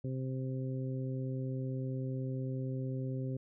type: harmonic tone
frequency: 130.81 Hz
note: C3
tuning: in tune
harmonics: 1 / 2 / 3 / 4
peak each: -35 / -41 / -45 / -47 dBFS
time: 0.04-3.37 s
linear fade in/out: 5 ms
effects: none